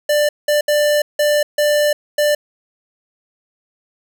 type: tone bursts at uneven times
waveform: square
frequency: 592 Hz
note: D5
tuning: 14 cents sharp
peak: -13 dBFS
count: 6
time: 0.09-0.29 / 0.48-0.61 / 0.68-1.02 / 1.19-1.43 / 1.58-1.93 / 2.18-2.35 s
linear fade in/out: 5 ms
effects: none